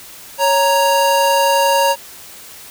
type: tone pair together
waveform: square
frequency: 554.4 / 934.4 Hz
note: C#5 / A#5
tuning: 0 / +4 cents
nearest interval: major sixth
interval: 904 cents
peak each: -16 / -14 dBFS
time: 0.38-1.96 s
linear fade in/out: 50 ms
effects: white hiss -37 dBFS RMS until 2.7 s